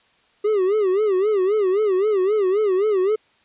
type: tone with vibrato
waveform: triangle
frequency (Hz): 399.2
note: G4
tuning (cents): +32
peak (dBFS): -14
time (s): 0.44-3.16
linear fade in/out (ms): 10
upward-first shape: sine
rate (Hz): 3.8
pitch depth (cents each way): 150
effects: white hiss -59 dBFS RMS until 3.44 s + resampled to 8000 Hz